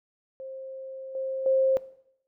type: tone with level steps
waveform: sine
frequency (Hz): 530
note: C5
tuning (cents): +22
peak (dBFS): -36 / -28 / -19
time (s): 0.4-1.77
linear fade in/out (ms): 0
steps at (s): 1.15 / 1.46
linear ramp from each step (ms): 2
effects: noise-tail reverb RT60 0.7 s tail -18 dB re dry